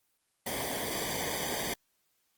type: noise with comb filter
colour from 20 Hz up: pink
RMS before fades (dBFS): -34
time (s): 0.46-1.74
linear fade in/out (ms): 5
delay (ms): 0.74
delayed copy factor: -0.9
effects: white hiss -75 dBFS RMS until 2.37 s + Opus 24 kbps